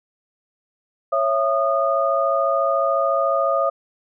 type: tone cluster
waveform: sine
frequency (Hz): 550 / 664 / 1227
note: C#5 / E5 / D#6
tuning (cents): -14 / +12 / -25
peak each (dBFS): -21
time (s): 1.12-3.7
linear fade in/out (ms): 10
effects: none